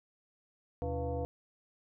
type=tone with frequency modulation; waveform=sine; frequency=284.7 Hz; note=C#4; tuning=46 cents sharp; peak=-32 dBFS; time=0.82-1.25 s; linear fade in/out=0 ms; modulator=206 Hz; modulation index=1.9; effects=none